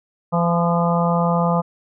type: harmonic tone with a mistuned harmonic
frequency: 170.7 Hz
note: F3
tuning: 39 cents flat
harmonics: 1 / 3 / 4 / 5 / 6 / 7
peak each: -18 / -23 / -24 / -25 / -26 / -26 dBFS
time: 0.32-1.62 s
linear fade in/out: 20 ms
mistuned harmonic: 7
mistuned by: +30 cents
effects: none